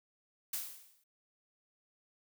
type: noise with exponential decay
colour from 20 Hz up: blue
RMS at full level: -35 dBFS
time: 0.53-1.04 s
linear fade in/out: 5 ms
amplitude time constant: 110 ms
effects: none